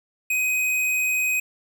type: tone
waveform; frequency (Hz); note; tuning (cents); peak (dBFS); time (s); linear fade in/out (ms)
square; 2511; D#7; +15; -21; 0.3-1.4; 5
effects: 10-bit